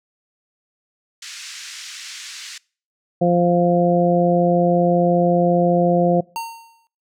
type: band-pass noise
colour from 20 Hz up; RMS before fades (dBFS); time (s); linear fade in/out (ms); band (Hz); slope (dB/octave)
white; -35; 1.22-2.58; 5; 1600 to 6900; 24
type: harmonic tone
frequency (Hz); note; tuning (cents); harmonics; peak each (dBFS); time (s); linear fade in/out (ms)
174.61; F3; 0; 1 / 2 / 3 / 4; -17 / -21 / -18 / -20; 3.21-6.21; 10
type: tone with exponential decay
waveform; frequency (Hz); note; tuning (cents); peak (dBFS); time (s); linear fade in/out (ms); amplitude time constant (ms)
square; 917; A#5; -29; -22; 6.36-6.87; 0; 110
effects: noise-tail reverb RT60 0.4 s tail -24 dB re dry